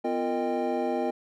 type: tone cluster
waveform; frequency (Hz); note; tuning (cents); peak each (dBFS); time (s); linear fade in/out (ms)
triangle; 252 / 346.6 / 459.7 / 617 / 796; B3 / F4 / A#4 / D#5 / G5; +35 / -13 / -24 / -15 / +26; -30; 0.04-1.11; 10
effects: none